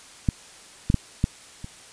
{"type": "clicks", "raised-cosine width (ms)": 5, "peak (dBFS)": [-7, -7, -6, -7, -22], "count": 5, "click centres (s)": [0.288, 0.901, 0.943, 1.241, 1.644], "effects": ["white hiss -47 dBFS RMS until 1.92 s", "resampled to 22050 Hz"]}